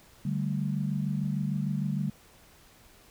sine chord, D suspended fourth, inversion none, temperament equal with one note detuned, 146.83 / 193.3 / 220 Hz, D3 / G3 / A3, 0 / -24 / 0 cents, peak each -30 / -31 / -35 dBFS, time 0.25-2.1 s, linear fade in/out 5 ms, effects pink hiss -57 dBFS RMS until 3.1 s

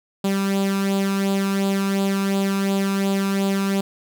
sawtooth tone with flanger, 196 Hz, G3, in tune, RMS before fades -21 dBFS, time 0.24-3.81 s, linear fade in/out 5 ms, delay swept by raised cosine 0.25 to 0.8 ms, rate 2.8 Hz, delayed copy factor +0.6, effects none

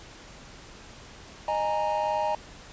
triangle chord, D# suspended fourth, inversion none, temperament equal with one note detuned, 615.8 / 830.6 / 932.3 Hz, D#5 / G#5 / A#5, -18 / 0 / 0 cents, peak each -27 dBFS, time 1.48-2.35 s, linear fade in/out 2 ms, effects pink hiss -47 dBFS RMS until 2.72 s + resampled to 16000 Hz

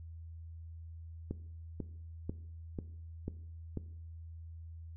click train, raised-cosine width 3 ms, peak -24 dBFS, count 6, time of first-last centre 1.31-3.773 s, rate 2.03 Hz, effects noise-tail reverb RT60 0.7 s tail -17 dB re dry + added 82 Hz sine -45 dBFS peak until 4.96 s

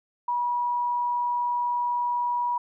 sine tone, 968 Hz, B5, 35 cents flat, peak -23 dBFS, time 0.28-2.58 s, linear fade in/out 5 ms, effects none

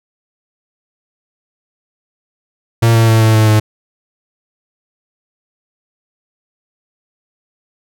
45% pulse tone with pitch steps, 115.2 / 113.68 / 112.18 / 110.7 / 109.24 / 107.8 Hz, A#2 / A#2 / A2 / A2 / A2 / A2, -20 / -43 / +34 / +11 / -12 / -35 cents, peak -7 dBFS, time 2.82-3.6 s, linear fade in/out 10 ms, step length 130 ms, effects none

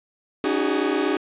40% pulse tone cluster, 283.7 / 312.3 / 373.4 / 410.2 Hz, C#4 / D#4 / F#4 / G#4, +40 / +7 / +16 / -21 cents, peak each -25 dBFS, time 0.44-1.17 s, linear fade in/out 2 ms, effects resampled to 8000 Hz + 9-bit

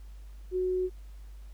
sine tone, 368.2 Hz, F#4, 8 cents flat, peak -26 dBFS, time 0.51-0.9 s, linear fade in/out 50 ms, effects added 50 Hz sine -43 dBFS peak until 1.53 s + pink hiss -64 dBFS RMS until 1.53 s

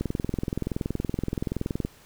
click train, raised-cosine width 3 ms, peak -14 dBFS, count 40, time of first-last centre 0.01-1.85 s, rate 21.2 Hz, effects pink hiss -54 dBFS RMS until 2.05 s

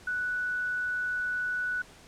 sine tone, 1480 Hz, F#6, in tune, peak -28 dBFS, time 0.07-1.82 s, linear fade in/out 5 ms, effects pink hiss -53 dBFS RMS until 2.07 s + low-pass 9000 Hz 12 dB/octave

